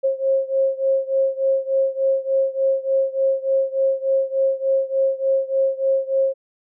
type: beating tone pair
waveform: sine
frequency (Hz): 536 / 539.4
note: C5 / C#5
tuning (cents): +42 / -47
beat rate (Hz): 3.4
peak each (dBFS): -19 / -21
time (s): 0.03-6.34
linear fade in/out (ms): 20
effects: none